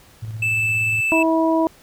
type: tone with tremolo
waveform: sine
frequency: 110 Hz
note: A2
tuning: in tune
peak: -25 dBFS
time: 0.22-1.01 s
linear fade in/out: 10 ms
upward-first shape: square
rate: 17 Hz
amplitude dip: 40%
type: tone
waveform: triangle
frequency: 2637 Hz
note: E7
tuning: in tune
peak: -16 dBFS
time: 0.42-1.23 s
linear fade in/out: 5 ms
type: harmonic tone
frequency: 324.3 Hz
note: E4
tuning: 28 cents flat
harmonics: 1 / 2 / 3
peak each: -17 / -20 / -22 dBFS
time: 1.12-1.67 s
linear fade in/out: 0 ms
effects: pink hiss -50 dBFS RMS until 1.82 s